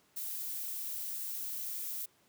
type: noise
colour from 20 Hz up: violet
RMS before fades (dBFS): -39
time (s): 0.16-2.06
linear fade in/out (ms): 10
effects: pink hiss -68 dBFS RMS until 2.28 s + high-pass 150 Hz 12 dB/octave